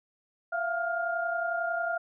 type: tone cluster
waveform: sine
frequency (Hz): 676 / 707 / 1408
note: E5 / F5 / F6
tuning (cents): +43 / +21 / +14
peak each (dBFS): -31 / -35 / -31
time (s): 0.52-1.98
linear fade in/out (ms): 10
effects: none